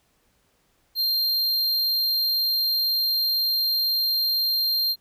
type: tone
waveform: square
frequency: 4186 Hz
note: C8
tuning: in tune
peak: -21 dBFS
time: 0.95-4.96 s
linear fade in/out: 50 ms
effects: pink hiss -66 dBFS RMS until 5 s